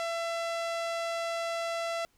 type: tone with low-pass filter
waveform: sawtooth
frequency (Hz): 671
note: E5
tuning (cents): +31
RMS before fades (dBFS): -33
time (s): 0-2.05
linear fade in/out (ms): 0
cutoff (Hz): 7600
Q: 0.59
effects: pink hiss -69 dBFS RMS until 2.17 s